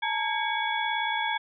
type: tone cluster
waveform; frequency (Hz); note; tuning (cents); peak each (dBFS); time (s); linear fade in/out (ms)
sine; 864 / 922 / 1636 / 2244 / 3383; A5 / A#5 / G#6 / C#7 / G#7; -32 / -19 / -26 / +21 / +31; -31 / -31 / -32 / -33 / -34; 0.02-1.38; 10
effects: none